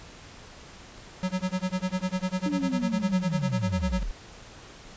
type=tone with tremolo; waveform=square; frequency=185 Hz; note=F#3; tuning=in tune; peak=-24 dBFS; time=1.23-4.03 s; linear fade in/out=0 ms; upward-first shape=sine; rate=10 Hz; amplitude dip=100%
type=linear sweep; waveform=sine; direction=down; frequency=300 to 30.87 Hz; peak=-27 dBFS; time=2.46-4.11 s; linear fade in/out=0 ms
effects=pink hiss -47 dBFS RMS until 4.96 s + resampled to 16000 Hz